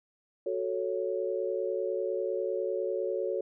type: chord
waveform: sine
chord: F# minor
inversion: none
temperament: equal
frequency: 370 / 440 / 554.4 Hz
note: F#4 / A4 / C#5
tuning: 0 / 0 / 0 cents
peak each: -33 dBFS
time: 0.46-3.41 s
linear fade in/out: 5 ms
effects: none